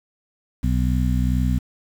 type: harmonic tone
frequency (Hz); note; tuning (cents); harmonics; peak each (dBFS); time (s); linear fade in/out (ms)
62.3; B1; +16; 1 / 2 / 3 / 4; -20 / -23 / -25 / -26; 0.63-1.59; 10
effects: 7-bit